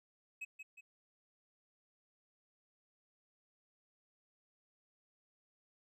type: tone with echo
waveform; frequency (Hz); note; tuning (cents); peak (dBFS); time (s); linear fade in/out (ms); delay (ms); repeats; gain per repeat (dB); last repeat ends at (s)
triangle; 2558; D#7; +47; -39; 0.41-0.45; 10; 180; 2; -6; 0.81
effects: none